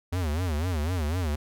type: tone with vibrato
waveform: square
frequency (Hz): 82.41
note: E2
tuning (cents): 0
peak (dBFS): -26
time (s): 0.12-1.36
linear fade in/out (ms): 10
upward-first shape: sine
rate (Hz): 4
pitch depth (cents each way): 210
effects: none